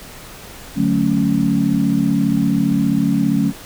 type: chord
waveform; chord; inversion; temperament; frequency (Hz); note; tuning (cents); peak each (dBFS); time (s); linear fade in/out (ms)
sine; D major seventh; none; equal; 146.83 / 185 / 220 / 277.2; D3 / F#3 / A3 / C#4; 0 / 0 / 0 / 0; -22 / -19 / -18 / -18; 0.75-3.53; 50
effects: pink hiss -37 dBFS RMS until 3.65 s